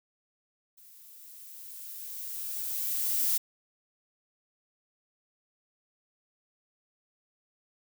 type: noise with level ramp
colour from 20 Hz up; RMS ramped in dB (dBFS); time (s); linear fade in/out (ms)
violet; -55 to -26; 0.77-3.38; 10
effects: none